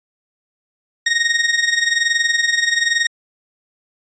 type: tone with amplitude modulation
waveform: sawtooth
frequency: 1864.7 Hz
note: A#6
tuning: in tune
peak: -8 dBFS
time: 1.06-3.07 s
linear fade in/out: 5 ms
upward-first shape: sine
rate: 21.1 Hz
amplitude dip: 70%
effects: resampled to 16000 Hz